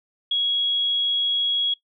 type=tone; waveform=sine; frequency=3322 Hz; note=G#7; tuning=in tune; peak=-19 dBFS; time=0.31-1.74 s; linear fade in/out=5 ms; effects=noise-tail reverb RT60 0.1 s tail -19 dB re dry